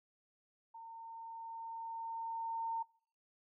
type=tone with level ramp; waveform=sine; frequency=911 Hz; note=A#5; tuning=40 cents flat; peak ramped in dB=-48 to -34 dBFS; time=0.74-2.83 s; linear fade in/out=10 ms; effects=noise-tail reverb RT60 0.5 s tail -24 dB re dry